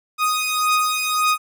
sawtooth beating tone pair, 1244.5 / 1246.3 Hz, D#6 / D#6, 0 / +2 cents, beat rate 1.8 Hz, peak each -18 / -16 dBFS, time 0.18-1.38 s, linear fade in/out 50 ms, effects none

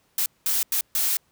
blue noise bursts at uneven times, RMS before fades -23 dBFS, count 4, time 0.18-0.26 / 0.46-0.63 / 0.72-0.81 / 0.95-1.17 s, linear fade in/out 2 ms, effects pink hiss -65 dBFS RMS until 1.31 s + high-pass 60 Hz 12 dB/octave

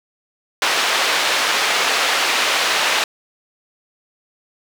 white band-pass noise, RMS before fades -18 dBFS, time 0.62-3.04 s, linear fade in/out 2 ms, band 500 to 3500 Hz, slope 12 dB/octave, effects none

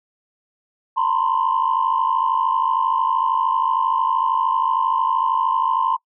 sine tone cluster, 914 / 1003 / 1056 Hz, A#5 / B5 / C6, -34 / +26 / +16 cents, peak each -20 / -21 / -20 dBFS, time 0.96-5.97 s, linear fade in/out 20 ms, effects noise-tail reverb RT60 0.1 s tail -25 dB re dry + tanh soft clip ceiling -9 dBFS

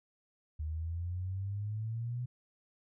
sine exponential sweep, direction up, 75.9 to 124.9 Hz, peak -34 dBFS, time 0.59-2.26 s, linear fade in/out 10 ms, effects none

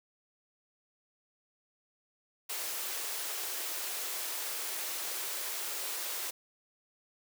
white high-pass noise, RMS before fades -37 dBFS, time 2.49-6.31 s, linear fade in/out 10 ms, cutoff 330 Hz, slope 48 dB/octave, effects none

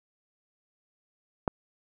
click, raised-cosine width 1 ms, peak -11 dBFS, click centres 1.478 s, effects none

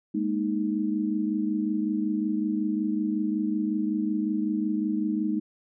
sine chord, Ab suspended second, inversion none, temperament equal, 207.7 / 233.1 / 311.1 Hz, Ab3 / Bb3 / Eb4, 0 / 0 / 0 cents, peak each -28 / -31 / -27 dBFS, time 0.14-5.4 s, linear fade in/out 10 ms, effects none

